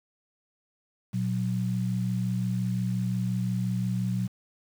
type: tone pair together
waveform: sine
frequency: 119.08 / 184.8 Hz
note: A#2 / F#3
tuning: +37 / -2 cents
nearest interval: minor sixth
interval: 761 cents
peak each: -28 dBFS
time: 1.13-4.28 s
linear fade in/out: 20 ms
effects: 8-bit